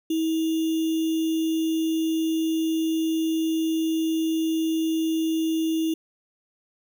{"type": "tone with sample-and-hold", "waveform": "sine", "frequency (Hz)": 322.1, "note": "E4", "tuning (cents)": -40, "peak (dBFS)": -21, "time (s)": [0.1, 5.94], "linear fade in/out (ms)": 5, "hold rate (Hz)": 3150, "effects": []}